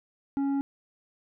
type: tone with tanh clipping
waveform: sine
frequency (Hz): 277.2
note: C#4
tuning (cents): 0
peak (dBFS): -26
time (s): 0.37-0.61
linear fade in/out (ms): 0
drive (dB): 7
effects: none